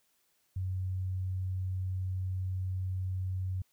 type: tone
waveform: sine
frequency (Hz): 93.2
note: F#2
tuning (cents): +13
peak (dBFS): -31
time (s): 0.56-3.62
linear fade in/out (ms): 5
effects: white hiss -73 dBFS RMS until 3.72 s